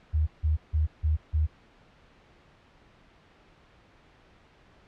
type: tone bursts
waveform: sine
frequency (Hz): 77.2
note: D#2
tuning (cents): -13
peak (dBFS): -21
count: 5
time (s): 0.13-1.47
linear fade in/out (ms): 20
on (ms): 140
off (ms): 160
effects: pink hiss -58 dBFS RMS until 4.87 s + low-pass 3000 Hz 12 dB/octave